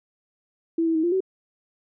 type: tone with pitch steps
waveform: sine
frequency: 330.3 / 326.5 / 317.5 / 346.2 / 378.6 Hz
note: E4 / E4 / D#4 / F4 / F#4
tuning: +4 / -17 / +35 / -15 / +40 cents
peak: -19 dBFS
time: 0.78-1.205 s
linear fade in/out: 5 ms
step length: 85 ms
effects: none